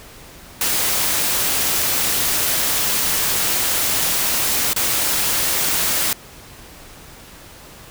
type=noise with dropouts; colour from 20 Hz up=white; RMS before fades=-19 dBFS; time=0.61-6.13 s; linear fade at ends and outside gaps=2 ms; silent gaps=4.733-4.762 s; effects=pink hiss -41 dBFS RMS until 7.9 s